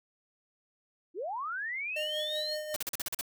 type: linear sweep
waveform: sine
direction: up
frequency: 301.5 to 4435 Hz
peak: -33 dBFS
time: 1.14-2.58 s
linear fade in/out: 50 ms
type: tone with tremolo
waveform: square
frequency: 610 Hz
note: D#5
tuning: 34 cents flat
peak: -34 dBFS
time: 1.96-2.76 s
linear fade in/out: 5 ms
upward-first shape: sine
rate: 5.4 Hz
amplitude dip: 45%
type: noise bursts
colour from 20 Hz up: white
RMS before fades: -34 dBFS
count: 8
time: 2.74-3.211 s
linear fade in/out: 2 ms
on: 23 ms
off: 41 ms
effects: none